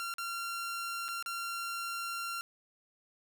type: tone with dropouts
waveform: sawtooth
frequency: 1376 Hz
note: F6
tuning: 26 cents flat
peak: -32 dBFS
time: 0-2.41 s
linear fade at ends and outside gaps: 0 ms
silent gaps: 0.139-0.183 / 1.082-1.087 / 1.226-1.261 s
effects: none